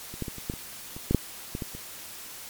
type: clicks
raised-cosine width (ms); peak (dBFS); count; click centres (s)
3; -27 / -17 / -21 / -27 / -16 / -25 / -26 / -11 / -6 / -18 / -19 / -26; 12; 0.14 / 0.223 / 0.282 / 0.383 / 0.499 / 0.538 / 0.965 / 1.11 / 1.147 / 1.551 / 1.622 / 1.75
effects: white hiss -42 dBFS RMS until 2.49 s + MP3 96 kbps